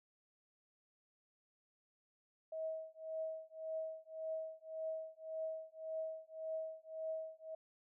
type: tone with tremolo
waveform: sine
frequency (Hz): 639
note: D#5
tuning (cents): +46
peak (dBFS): -37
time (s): 2.52-7.55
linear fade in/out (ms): 5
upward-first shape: triangle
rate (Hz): 1.8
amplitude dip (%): 100
effects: none